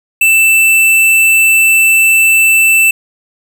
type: tone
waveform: square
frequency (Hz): 2657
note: E7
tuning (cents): +13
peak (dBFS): -6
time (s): 0.21-2.91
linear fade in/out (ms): 5
effects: none